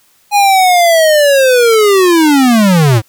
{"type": "linear sweep", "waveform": "square", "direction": "down", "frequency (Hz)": [830, 102.7], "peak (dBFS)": -6, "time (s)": [0.31, 3.02], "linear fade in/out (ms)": 50, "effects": ["white hiss -51 dBFS RMS until 3.08 s"]}